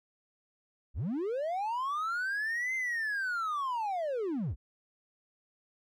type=linear two-way sweep; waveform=triangle; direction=up then down; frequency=41.2 to 2093 to 41.2 Hz; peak=-28 dBFS; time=0.94-4.56 s; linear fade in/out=50 ms; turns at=2.75 s; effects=tanh soft clip ceiling -24 dBFS